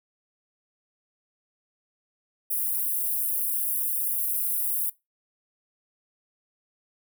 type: high-pass noise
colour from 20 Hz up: white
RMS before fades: -27 dBFS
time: 2.5-4.9 s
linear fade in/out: 10 ms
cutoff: 9800 Hz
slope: 48 dB/octave
effects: noise-tail reverb RT60 0.2 s tail -20 dB re dry